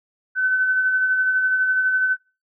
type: tone with tremolo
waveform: sine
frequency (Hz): 1517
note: F#6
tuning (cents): +43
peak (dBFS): -15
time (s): 0.35-2.17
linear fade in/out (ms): 50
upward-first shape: sine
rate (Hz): 12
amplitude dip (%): 35
effects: noise-tail reverb RT60 0.3 s tail -22 dB re dry